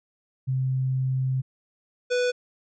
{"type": "tone pair in turn", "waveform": ["sine", "square"], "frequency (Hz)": [130.81, 493.9], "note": ["C3", "B4"], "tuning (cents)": [0, 0], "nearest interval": "octave + major seventh", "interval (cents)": 2300, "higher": "second", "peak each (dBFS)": -22, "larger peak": "neither", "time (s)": [[0.47, 1.42], [2.1, 2.32]], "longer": "first", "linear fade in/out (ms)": 20, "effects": ["resampled to 16000 Hz"]}